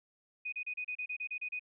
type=tone bursts; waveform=sine; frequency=2489 Hz; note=D#7; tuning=in tune; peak=-35 dBFS; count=11; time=0.45-1.595 s; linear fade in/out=10 ms; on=75 ms; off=32 ms; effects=none